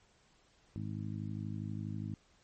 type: harmonic tone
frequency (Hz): 52.3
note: G#1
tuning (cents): +13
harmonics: 2 / 3 / 4 / 5 / 6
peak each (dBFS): -40 / -43 / -43 / -48 / -49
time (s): 0.76-2.14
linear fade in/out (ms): 0
effects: pink hiss -68 dBFS RMS until 2.43 s + MP3 32 kbps